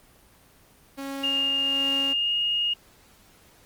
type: tone with tremolo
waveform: sawtooth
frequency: 274.4 Hz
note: C#4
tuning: 17 cents flat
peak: -27 dBFS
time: 0.97-2.14 s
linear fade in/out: 20 ms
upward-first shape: sine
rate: 1.3 Hz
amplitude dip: 45%
type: tone with pitch glide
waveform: sine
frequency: 2824 to 2855 Hz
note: F7 to F7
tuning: +19 to +37 cents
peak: -22 dBFS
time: 1.23-2.74 s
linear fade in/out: 10 ms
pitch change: +18 cents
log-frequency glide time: 2.12-2.34 s
effects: pink hiss -56 dBFS RMS until 3.65 s + Opus 24 kbps